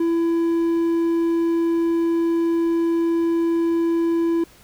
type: tone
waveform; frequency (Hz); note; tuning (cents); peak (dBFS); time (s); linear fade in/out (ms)
triangle; 334.4; E4; +25; -15; 0-4.44; 5
effects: pink hiss -50 dBFS RMS until 4.63 s